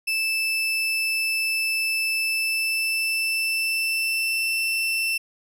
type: tone with pitch glide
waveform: 35% pulse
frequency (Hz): 2637 to 2674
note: E7 to E7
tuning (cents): 0 to +24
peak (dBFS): -20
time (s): 0.07-5.18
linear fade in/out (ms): 10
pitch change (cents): +24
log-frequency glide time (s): 2.23-4.66
effects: none